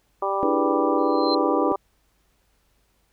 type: harmonic tone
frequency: 196.2 Hz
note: G3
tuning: 2 cents sharp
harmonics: 2 / 3 / 4 / 5 / 6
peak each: -28 / -28 / -28 / -28 / -28 dBFS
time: 0.22-1.76 s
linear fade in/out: 5 ms
type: chord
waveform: sine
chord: E dominant seventh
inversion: third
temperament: equal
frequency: 293.7 / 329.6 / 415.3 / 493.9 Hz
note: D4 / E4 / G#4 / B4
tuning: 0 / 0 / 0 / 0 cents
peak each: -25 / -26 / -29 / -25 dBFS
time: 0.43-1.72 s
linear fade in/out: 0 ms
type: tone with exponential growth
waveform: sine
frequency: 4118 Hz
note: C8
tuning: 28 cents flat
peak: -22 dBFS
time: 0.98-1.35 s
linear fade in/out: 5 ms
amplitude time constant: 80 ms
effects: added 50 Hz sine -67 dBFS peak until 3.12 s + pink hiss -67 dBFS RMS until 3.12 s